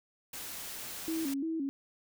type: noise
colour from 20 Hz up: white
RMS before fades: -42 dBFS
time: 0.33-1.34 s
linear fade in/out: 5 ms
type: tone with vibrato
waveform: sine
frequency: 298.9 Hz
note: D4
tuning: 31 cents sharp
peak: -31 dBFS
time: 1.08-1.69 s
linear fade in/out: 0 ms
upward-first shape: square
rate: 2.9 Hz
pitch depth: 140 cents each way
effects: none